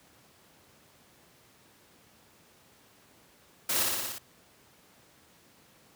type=noise with echo; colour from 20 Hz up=white; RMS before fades=-29 dBFS; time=3.69-3.83 s; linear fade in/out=5 ms; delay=59 ms; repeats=6; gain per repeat=-2 dB; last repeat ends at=4.184 s; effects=pink hiss -60 dBFS RMS until 5.95 s + high-pass 100 Hz 12 dB/octave